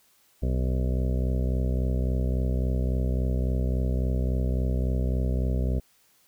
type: harmonic tone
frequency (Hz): 63.6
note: C2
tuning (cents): -48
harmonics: 1 / 2 / 3 / 4 / 6 / 7 / 8 / 9 / 10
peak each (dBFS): -24 / -30 / -34 / -36 / -40 / -41 / -42 / -43 / -44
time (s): 0.42-5.8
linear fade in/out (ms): 10
effects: white hiss -63 dBFS RMS until 6.27 s